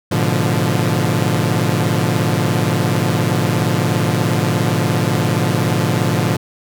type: chord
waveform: sawtooth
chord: G# diminished seventh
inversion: none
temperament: equal with one note detuned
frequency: 106.38 / 123.47 / 146.83 / 174.61 Hz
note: G#2 / B2 / D3 / F3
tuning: +42 / 0 / 0 / 0 cents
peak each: -16 dBFS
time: 0.11-6.37 s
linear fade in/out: 10 ms
effects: none